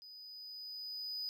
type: tone with level ramp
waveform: triangle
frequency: 4978 Hz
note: D#8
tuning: in tune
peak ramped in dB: -50 to -36 dBFS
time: 0.02-1.29 s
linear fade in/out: 0 ms
effects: none